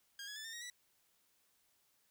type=tone with pitch steps; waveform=15% pulse; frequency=1617 / 1679.8 / 1745.1 / 1812.9 / 1883.4 / 1956.6 Hz; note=G#6 / G#6 / A6 / A#6 / A#6 / B6; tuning=-47 / +19 / -15 / -49 / +17 / -17 cents; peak=-39 dBFS; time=0.19-0.7 s; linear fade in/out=2 ms; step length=85 ms; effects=white hiss -75 dBFS RMS until 2.1 s